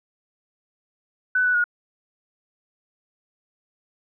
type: tone with pitch steps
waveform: sine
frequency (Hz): 1501 / 1485 / 1442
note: F#6 / F#6 / F#6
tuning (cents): +24 / +6 / -45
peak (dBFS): -17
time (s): 1.35-1.641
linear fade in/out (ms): 5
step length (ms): 97
effects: none